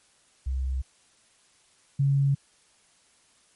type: tone pair in turn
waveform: sine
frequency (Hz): 65.41 / 138.95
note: C2 / C#3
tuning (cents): 0 / +4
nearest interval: octave + minor second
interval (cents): 1304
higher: second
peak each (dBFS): -25 / -19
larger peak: second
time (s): 0.46-0.82 / 1.99-2.35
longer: neither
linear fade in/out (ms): 10
effects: white hiss -62 dBFS RMS until 3.55 s + MP3 48 kbps